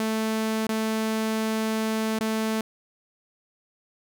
sawtooth tone with dropouts, 220 Hz, A3, in tune, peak -20 dBFS, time 0-2.61 s, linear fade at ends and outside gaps 2 ms, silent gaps 0.669-0.691 / 2.189-2.208 s, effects none

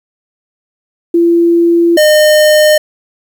sine / square tone pair in turn, 340 / 609.3 Hz, F4 / D#5, -46 / -36 cents, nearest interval minor seventh, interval 1010 cents, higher second, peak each -5 dBFS, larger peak neither, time 1.14-1.97 / 1.97-2.78 s, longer first, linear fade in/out 5 ms, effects 7-bit

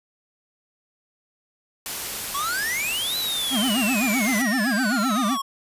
white noise, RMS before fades -30 dBFS, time 1.86-4.42 s, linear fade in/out 0 ms
square exponential two-way sweep, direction up then down, 1083 to 4044 to 1083 Hz, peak -25 dBFS, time 2.34-5.42 s, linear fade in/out 10 ms, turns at 3.17 s
square tone with vibrato, 233.1 Hz, A#3, in tune, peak -22 dBFS, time 3.5-5.38 s, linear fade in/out 50 ms, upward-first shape sine, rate 7.8 Hz, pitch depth 260 cents each way
effects resampled to 32000 Hz

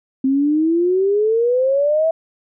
sine exponential sweep, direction up, 261.6 to 659 Hz, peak -13 dBFS, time 0.24-2.11 s, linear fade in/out 5 ms, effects none

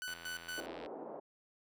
sawtooth tone with tremolo, 1494 Hz, F#6, 16 cents sharp, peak -36 dBFS, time 0.02-0.66 s, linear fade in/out 0 ms, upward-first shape square, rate 4.3 Hz, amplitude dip 80%
click train, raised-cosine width 0.3 ms, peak -33 dBFS, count 67, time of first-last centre 0.08-0.861 s, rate 84.5 Hz
pink band-pass noise, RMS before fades -46 dBFS, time 0.57-1.2 s, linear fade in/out 10 ms, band 290 to 820 Hz, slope 24 dB/octave
effects none

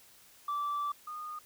sine tone pair in turn, 1164 / 1226.2 Hz, D6 / D#6, -16 / -26 cents, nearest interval minor second, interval 90 cents, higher second, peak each -29 / -38 dBFS, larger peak first, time 0.48-0.92 / 1.07-1.39 s, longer first, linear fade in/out 5 ms, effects tanh soft clip ceiling -29 dBFS + white hiss -59 dBFS RMS until 1.45 s

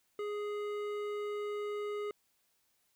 triangle tone with hard clipping, 415.3 Hz, G#4, in tune, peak -37 dBFS, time 0.19-2.11 s, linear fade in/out 2 ms, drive 16 dB, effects white hiss -75 dBFS RMS until 2.95 s

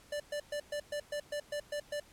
square tone bursts, 587.3 Hz, D5, in tune, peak -35 dBFS, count 10, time 0.12-2 s, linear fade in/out 5 ms, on 80 ms, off 120 ms, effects pink hiss -60 dBFS RMS until 2.12 s + low-pass 12000 Hz 12 dB/octave

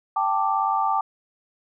sine chord, G suspended second, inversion none, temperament just, 784 / 882 / 1176 Hz, G5 / A5 / D6, 0 / +4 / +2 cents, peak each -24 dBFS, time 0.16-1.01 s, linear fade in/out 5 ms, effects none

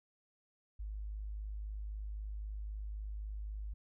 sine tone, 51.91 Hz, G#1, in tune, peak -39 dBFS, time 0.79-3.74 s, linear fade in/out 10 ms, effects none

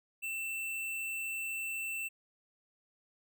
square tone, 2676 Hz, E7, 25 cents sharp, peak -36 dBFS, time 0.22-2.09 s, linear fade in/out 20 ms, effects none

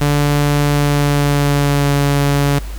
sawtooth tone with pitch glide, 145.2 to 142.13 Hz, D3 to C#3, -19 to +44 cents, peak -8 dBFS, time 0.01-2.59 s, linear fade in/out 5 ms, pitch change -37 cents, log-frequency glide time 0.67-1.94 s, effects added 50 Hz sine -23 dBFS peak until 2.78 s + pink hiss -37 dBFS RMS until 2.78 s

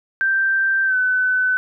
sine tone with pitch glide, 1568 to 1508.5 Hz, G6 to F#6, 0 to +33 cents, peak -15 dBFS, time 0.21-1.57 s, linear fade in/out 0 ms, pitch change -67 cents, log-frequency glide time 0.85-0.96 s, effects none

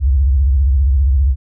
sine tone with vibrato, 67.5 Hz, C#2, 45 cents flat, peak -9 dBFS, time 0-1.36 s, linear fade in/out 50 ms, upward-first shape triangle, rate 15 Hz, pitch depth 230 cents each way, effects none

